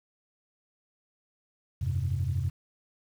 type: chord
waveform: sine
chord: F suspended second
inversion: none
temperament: equal with one note detuned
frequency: 85.71 / 98 / 130.81 Hz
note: F2 / G2 / C3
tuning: -32 / 0 / 0 cents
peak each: -30 dBFS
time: 1.81-2.5 s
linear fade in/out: 10 ms
effects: tanh soft clip ceiling -19 dBFS + 9-bit